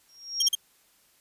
sine tone with exponential growth, 5588 Hz, F8, in tune, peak -18 dBFS, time 0.09-0.48 s, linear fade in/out 0 ms, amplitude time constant 84 ms
sawtooth tone bursts, 3196 Hz, G7, 33 cents sharp, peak -19 dBFS, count 3, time 0.4-0.552 s, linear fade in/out 5 ms, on 24 ms, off 40 ms
effects white hiss -63 dBFS RMS until 1.2 s + resampled to 32000 Hz

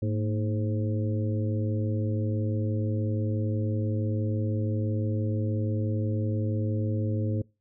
harmonic tone with a mistuned harmonic, 106 Hz, G#2, 36 cents sharp, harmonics 1 / 2 / 3 / 4 / 5, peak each -26 / -33 / -35 / -39 / -38 dBFS, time 0.02-7.42 s, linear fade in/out 5 ms, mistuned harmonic 2, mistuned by +120 cents, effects noise-tail reverb RT60 0.3 s tail -25 dB re dry

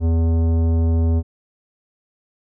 sine tone with tanh clipping, 82.41 Hz, E2, in tune, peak -16 dBFS, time 0-1.23 s, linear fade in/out 50 ms, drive 14 dB, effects none

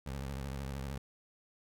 20% pulse tone with vibrato, 67.9 Hz, C#2, 35 cents flat, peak -33 dBFS, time 0.06-0.98 s, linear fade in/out 5 ms, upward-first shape sine, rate 13 Hz, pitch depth 110 cents each way, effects none

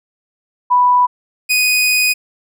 sine / sawtooth tone pair in turn, 987.8 / 2489 Hz, B5 / D#7, 0 / 0 cents, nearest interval octave + major third, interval 1600 cents, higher second, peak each -8 dBFS, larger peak neither, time 0.7-1.07 / 1.49-2.14 s, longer second, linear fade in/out 20 ms, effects none

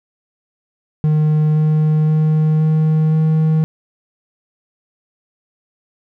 triangle tone with pitch steps, 153.3 / 154.37 / 155.44 / 156.52 / 157.61 Hz, D#3 / D#3 / D#3 / D#3 / D#3, -25 / -13 / -1 / +11 / +23 cents, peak -9 dBFS, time 1.04-3.64 s, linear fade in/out 0 ms, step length 520 ms, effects none

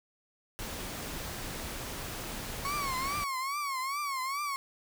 pink noise, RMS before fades -39 dBFS, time 0.59-3.24 s, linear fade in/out 0 ms
35% pulse tone with vibrato, 1102 Hz, C#6, 11 cents flat, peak -30 dBFS, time 2.65-4.56 s, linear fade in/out 0 ms, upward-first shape triangle, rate 2.4 Hz, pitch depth 140 cents each way
effects none

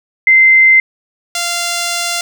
sine / 5% pulse tone pair in turn, 2076 / 692.8 Hz, C7 / F5, -14 / -14 cents, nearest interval octave + perfect fifth, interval 1900 cents, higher first, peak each -4 dBFS, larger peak neither, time 0.27-0.8 / 1.35-2.21 s, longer second, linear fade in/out 2 ms, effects none

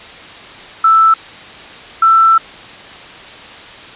sine tone pair in turn, 1321 / 1331.7 Hz, E6 / E6, +3 / +17 cents, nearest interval unison, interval 14 cents, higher second, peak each -5 dBFS, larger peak neither, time 0.84-1.14 / 2.02-2.38 s, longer second, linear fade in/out 5 ms, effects white hiss -33 dBFS RMS until 3.95 s + resampled to 8000 Hz

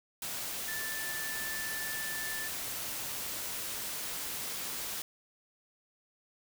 sine tone in noise, 1760 Hz, A6, in tune, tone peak -38 dBFS, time 0.68-2.48 s, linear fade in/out 2 ms, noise white, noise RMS -38 dBFS, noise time 0.22-5.02 s, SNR -3 dB, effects none

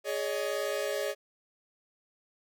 45% pulse chord, Ab suspended fourth, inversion none, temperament equal with one note detuned, 415.3 / 563.7 / 622.3 Hz, Ab4 / Db5 / Eb5, 0 / +29 / 0 cents, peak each -35 / -33 / -36 dBFS, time 0.04-1.15 s, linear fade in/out 50 ms, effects none

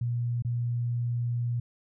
sine tone with dropouts, 119.8 Hz, A#2, 48 cents sharp, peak -26 dBFS, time 0.01-1.6 s, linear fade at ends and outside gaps 5 ms, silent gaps 0.423-0.448 s, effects none

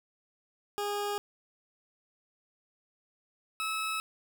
20% pulse tone pair in turn, 410 / 1297.2 Hz, G#4 / E6, -22 / -28 cents, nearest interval octave + minor sixth, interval 1994 cents, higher second, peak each -26 dBFS, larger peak neither, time 0.78-1.18 / 3.6-4 s, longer neither, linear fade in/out 0 ms, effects none

